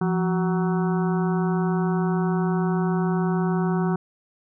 harmonic tone with a mistuned harmonic, 186.8 Hz, F#3, 17 cents sharp, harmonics 1 / 2 / 4 / 5 / 6 / 7 / 8, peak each -21 / -27 / -33 / -35 / -37 / -38 / -39 dBFS, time 0.01-3.96 s, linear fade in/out 5 ms, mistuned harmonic 1, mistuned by -130 cents, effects none

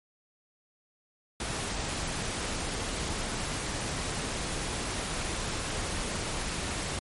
pink noise, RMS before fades -33 dBFS, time 1.4-6.99 s, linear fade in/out 2 ms, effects MP3 48 kbps

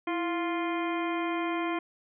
harmonic tone with a mistuned harmonic, 349.2 Hz, F4, in tune, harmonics 1 / 2 / 3 / 4 / 5 / 6 / 7 / 9, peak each -30 / -36 / -35 / -42 / -44 / -40 / -42 / -47 dBFS, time 0.07-1.79 s, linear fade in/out 5 ms, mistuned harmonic 1, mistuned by -81 cents, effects none

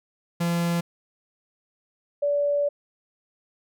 45% pulse / sine tone pair in turn, 171 / 576.8 Hz, F3 / D5, -36 / -31 cents, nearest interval octave + major sixth, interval 2105 cents, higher second, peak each -22 / -20 dBFS, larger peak second, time 0.4-0.81 / 2.22-2.69 s, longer second, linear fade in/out 10 ms, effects none

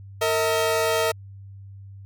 sawtooth tone pair together, 456.2 / 639.2 Hz, A#4 / D#5, -37 / +47 cents, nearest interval tritone, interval 584 cents, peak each -19 dBFS, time 0.21-1.12 s, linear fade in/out 10 ms, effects added 98 Hz sine -39 dBFS peak until 2.05 s

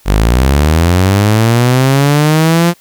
sawtooth linear sweep, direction up, 47 to 174.61 Hz, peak -3 dBFS, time 0.05-2.74 s, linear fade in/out 50 ms, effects white hiss -47 dBFS RMS until 2.8 s

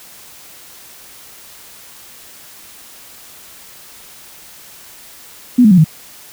sine tone with pitch steps, 246.9 / 212.5 / 182.84 / 157.34 Hz, B3 / G#3 / F#3 / D#3, 0 / +40 / -20 / +20 cents, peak -4 dBFS, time 5.58-5.844 s, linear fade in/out 10 ms, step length 66 ms, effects white hiss -39 dBFS RMS until 6.32 s

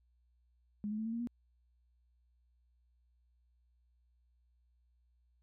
sine tone with pitch steps, 207.7 / 213.7 / 219.8 / 226.1 / 232.6 / 239.3 Hz, G#3 / G#3 / A3 / A3 / A#3 / A#3, 0 / +50 / -2 / +47 / -4 / +46 cents, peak -35 dBFS, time 0.84-1.272 s, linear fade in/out 0 ms, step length 72 ms, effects added 60 Hz sine -69 dBFS peak until 5.42 s

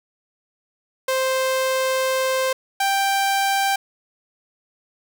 sawtooth tone pair in turn, 523.3 / 785.8 Hz, C5 / G5, 0 / +4 cents, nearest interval perfect fifth, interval 704 cents, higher second, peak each -15 / -14 dBFS, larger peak second, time 1.08-2.53 / 2.8-3.76 s, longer first, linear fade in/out 5 ms, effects none

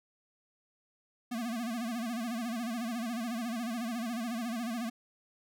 square tone with vibrato, 233.1 Hz, A#3, in tune, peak -34 dBFS, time 1.31-4.9 s, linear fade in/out 10 ms, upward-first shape sine, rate 14 Hz, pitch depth 110 cents each way, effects none

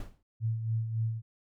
brown noise with exponential decay, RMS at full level -35 dBFS, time 0-0.23 s, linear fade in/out 2 ms, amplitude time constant 49 ms
sine tone with tremolo, 112.5 Hz, A2, 39 cents sharp, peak -26 dBFS, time 0.4-1.22 s, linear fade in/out 50 ms, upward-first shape sine, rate 3.6 Hz, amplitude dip 55%
effects none

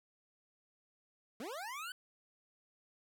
25% pulse linear sweep, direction up, 199.6 to 1534 Hz, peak -38 dBFS, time 1.4-1.92 s, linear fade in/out 2 ms, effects 13-bit

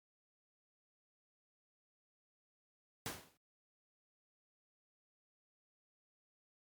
pink noise with exponential decay, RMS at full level -38 dBFS, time 3.06-3.37 s, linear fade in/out 1 ms, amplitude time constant 67 ms, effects high-pass 100 Hz 12 dB/octave + MP3 96 kbps

